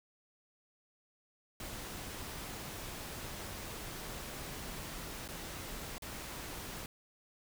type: noise with dropouts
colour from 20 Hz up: pink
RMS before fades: -44 dBFS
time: 1.6-6.86 s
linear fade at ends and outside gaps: 2 ms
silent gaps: 5.279-5.287 / 5.982-6.021 s
effects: none